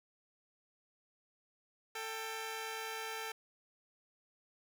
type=tone pair together; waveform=10% pulse; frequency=444.9 / 791 Hz; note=A4 / G5; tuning=+19 / +15 cents; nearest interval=minor seventh; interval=996 cents; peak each=-33 / -37 dBFS; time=1.95-3.32 s; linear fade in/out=5 ms; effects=none